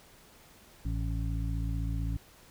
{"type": "harmonic tone", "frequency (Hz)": 55.7, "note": "A1", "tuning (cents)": 22, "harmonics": [1, 2, 3, 5], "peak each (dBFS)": [-31, -35, -40, -42], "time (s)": [0.85, 2.17], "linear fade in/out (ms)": 5, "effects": ["pink hiss -57 dBFS RMS until 2.5 s"]}